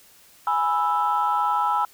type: chord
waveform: sine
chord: E major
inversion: first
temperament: equal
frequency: 830.6 / 987.8 / 1318.5 Hz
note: G#5 / B5 / E6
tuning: 0 / 0 / 0 cents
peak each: -23 dBFS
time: 0.47-1.85 s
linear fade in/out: 2 ms
effects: tanh soft clip ceiling -12 dBFS + white hiss -53 dBFS RMS until 1.93 s